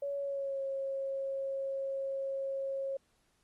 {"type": "tone with pitch glide", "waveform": "sine", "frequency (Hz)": [563, 543.2], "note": ["C#5", "C#5"], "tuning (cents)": [27, -35], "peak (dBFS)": -33, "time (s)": [0.02, 2.97], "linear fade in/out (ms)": 5, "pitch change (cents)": -62, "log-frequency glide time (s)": [0.17, 0.62], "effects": ["pink hiss -73 dBFS RMS until 3.43 s", "Opus 32 kbps"]}